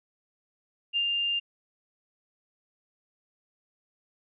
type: tone with ADSR envelope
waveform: sine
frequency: 2800 Hz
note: F7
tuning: 4 cents sharp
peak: -23 dBFS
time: 0.93-1.4 s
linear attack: 35 ms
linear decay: 82 ms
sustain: -2 dB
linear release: 17 ms
effects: none